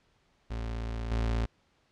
35% pulse tone with level steps, 56.7 Hz, A#1, 47 cents flat, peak -31 / -25 dBFS, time 0.5-1.46 s, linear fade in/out 10 ms, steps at 1.11 s, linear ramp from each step 5 ms, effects pink hiss -69 dBFS RMS until 1.91 s + low-pass 5000 Hz 12 dB/octave

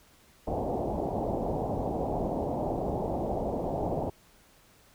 white low-pass noise, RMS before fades -31 dBFS, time 0.47-4.1 s, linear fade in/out 5 ms, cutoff 810 Hz, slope 48 dB/octave, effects pink hiss -60 dBFS RMS until 4.94 s

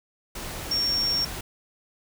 sine tone in noise, 5520 Hz, F8, 21 cents flat, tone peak -22 dBFS, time 0.71-1.25 s, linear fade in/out 5 ms, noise pink, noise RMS -35 dBFS, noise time 0.35-1.41 s, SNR +10 dB, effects none

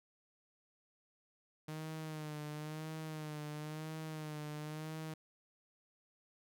sawtooth tone with vibrato, 154 Hz, D#3, 17 cents flat, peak -38 dBFS, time 1.68-5.14 s, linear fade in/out 5 ms, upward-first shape sine, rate 0.98 Hz, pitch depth 46 cents each way, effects none

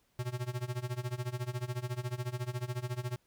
square tone with tremolo, 123.47 Hz, B2, in tune, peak -32 dBFS, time 0.19-3.16 s, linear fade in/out 0 ms, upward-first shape sine, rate 14 Hz, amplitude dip 90%, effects pink hiss -73 dBFS RMS until 3.26 s

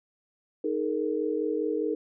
sine chord, D# suspended fourth, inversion none, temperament equal with one note detuned, 311.1 / 421.3 / 466.2 Hz, D#4 / G#4 / A#4, 0 / +25 / 0 cents, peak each -30 dBFS, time 0.64-1.95 s, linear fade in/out 5 ms, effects none

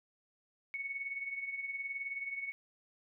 sine tone with tremolo, 2217 Hz, C#7, in tune, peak -34 dBFS, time 0.74-2.52 s, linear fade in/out 0 ms, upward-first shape triangle, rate 19 Hz, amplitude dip 70%, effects none

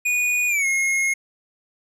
square tone with pitch glide, 2462 to 2156 Hz, D#7 to C#7, -19 to -49 cents, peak -19 dBFS, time 0.05-1.14 s, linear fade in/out 10 ms, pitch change -230 cents, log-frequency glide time 0.48-0.66 s, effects low-pass 12000 Hz 12 dB/octave

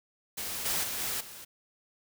white noise with level steps, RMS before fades -36 / -30 / -35 / -33 / -46 dBFS, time 0.37-1.45 s, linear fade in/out 10 ms, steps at 0.65 / 0.83 / 0.99 / 1.2 s, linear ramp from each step 10 ms, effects none

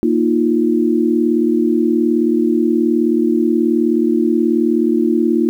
sine chord, Bb suspended fourth, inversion none, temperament just, 233.1 / 310.8 / 349.6 Hz, Bb3 / Eb4 / F4, 0 / -2 / +2 cents, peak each -16 dBFS, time 0.03-5.49 s, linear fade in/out 0 ms, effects 8-bit

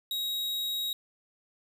45% pulse tone, 3805 Hz, A#7, 35 cents sharp, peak -30 dBFS, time 0.11-0.93 s, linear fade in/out 2 ms, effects none

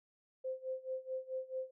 sine tone with tremolo, 520 Hz, C5, 11 cents flat, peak -35 dBFS, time 0.44-1.71 s, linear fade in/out 10 ms, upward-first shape sine, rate 4.6 Hz, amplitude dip 90%, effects none

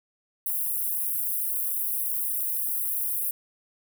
white high-pass noise, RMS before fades -28 dBFS, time 0.46-3.31 s, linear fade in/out 2 ms, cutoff 10000 Hz, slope 48 dB/octave, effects none

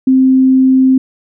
sine tone, 261.6 Hz, C4, in tune, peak -5 dBFS, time 0.07-0.98 s, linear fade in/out 5 ms, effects none

